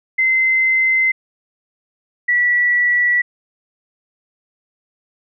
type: tone pair in turn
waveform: sine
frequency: 2065 / 1949.1 Hz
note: C7 / B6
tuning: -23 / -23 cents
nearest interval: minor second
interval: 100 cents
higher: first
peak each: -12 dBFS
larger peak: neither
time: 0.18-1.12 / 2.28-3.22 s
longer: neither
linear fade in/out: 10 ms
effects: none